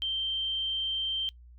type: tone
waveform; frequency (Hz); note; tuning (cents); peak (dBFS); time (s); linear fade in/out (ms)
sine; 3136; G7; 0; -28; 0.02-1.29; 0
effects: noise-tail reverb RT60 0.1 s tail -22 dB re dry + added 60 Hz sine -49 dBFS peak until 1.58 s